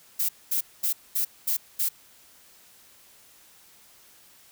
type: noise bursts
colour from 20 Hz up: violet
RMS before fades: -25 dBFS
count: 6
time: 0.19-1.89 s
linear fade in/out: 10 ms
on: 100 ms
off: 220 ms
effects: white hiss -55 dBFS RMS until 4.51 s